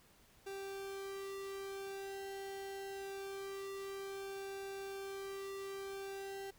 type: tone with flanger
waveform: sawtooth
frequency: 391.6 Hz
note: G4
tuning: 2 cents flat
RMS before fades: -45 dBFS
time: 0.46-6.51 s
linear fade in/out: 10 ms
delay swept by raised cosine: 0.96 to 1.75 ms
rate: 0.24 Hz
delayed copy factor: -0.85
effects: pink hiss -66 dBFS RMS until 6.58 s